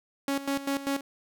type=tone with tremolo; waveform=sawtooth; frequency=277.2 Hz; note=C#4; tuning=in tune; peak=-22 dBFS; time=0.28-1.01 s; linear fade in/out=2 ms; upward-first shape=square; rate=5.1 Hz; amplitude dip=75%; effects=none